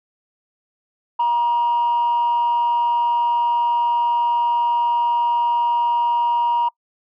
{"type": "tone with amplitude modulation", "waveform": "sine", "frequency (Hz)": 950, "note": "A#5", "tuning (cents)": 33, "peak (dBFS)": -12, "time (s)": [1.19, 6.69], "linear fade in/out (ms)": 10, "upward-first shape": "sine", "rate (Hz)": 252, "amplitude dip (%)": 30, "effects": ["noise-tail reverb RT60 0.1 s tail -26 dB re dry", "tanh soft clip ceiling -13 dBFS"]}